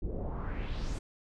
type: noise with low-pass filter sweep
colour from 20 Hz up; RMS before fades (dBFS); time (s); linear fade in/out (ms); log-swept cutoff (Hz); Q
brown; -35; 0.02-0.99; 10; 320 to 8800; 2.7
effects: none